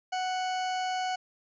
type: tone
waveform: 40% pulse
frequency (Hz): 741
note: F#5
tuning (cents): +2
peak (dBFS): -28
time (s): 0.12-1.16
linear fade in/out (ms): 10
effects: resampled to 16000 Hz + 10-bit